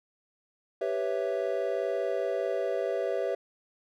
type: chord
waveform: triangle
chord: C# half-diminished seventh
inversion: second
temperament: equal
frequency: 392 / 493.9 / 554.4 / 659.3 Hz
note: G4 / B4 / C#5 / E5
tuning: 0 / 0 / 0 / 0 cents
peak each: -31 dBFS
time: 0.81-3.35 s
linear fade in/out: 5 ms
effects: none